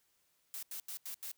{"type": "noise bursts", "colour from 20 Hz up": "blue", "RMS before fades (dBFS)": -43, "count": 5, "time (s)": [0.54, 1.315], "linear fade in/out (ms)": 0, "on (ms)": 87, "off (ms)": 85, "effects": ["white hiss -75 dBFS RMS until 1.37 s"]}